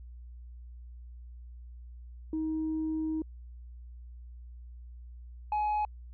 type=tone pair in turn; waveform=sine; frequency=315.1 / 843.1 Hz; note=D#4 / G#5; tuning=+22 / +26 cents; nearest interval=octave + perfect fourth; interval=1704 cents; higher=second; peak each=-28 / -24 dBFS; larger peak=second; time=2.33-3.22 / 5.52-5.85 s; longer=first; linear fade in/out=2 ms; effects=tanh soft clip ceiling -26 dBFS + added 60 Hz sine -44 dBFS peak until 6.13 s